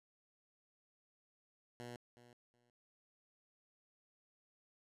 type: tone with echo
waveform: 10% pulse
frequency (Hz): 120.9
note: B2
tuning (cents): -36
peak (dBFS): -39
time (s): 1.8-1.96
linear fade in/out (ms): 0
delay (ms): 370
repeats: 2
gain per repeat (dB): -14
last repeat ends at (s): 2.7
effects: low-pass 11000 Hz 12 dB/octave